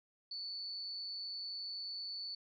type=tone with amplitude modulation; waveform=sine; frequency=4472 Hz; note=C#8; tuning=14 cents sharp; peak=-38 dBFS; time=0.31-2.35 s; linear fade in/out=5 ms; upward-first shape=sine; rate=191 Hz; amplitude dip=55%; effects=none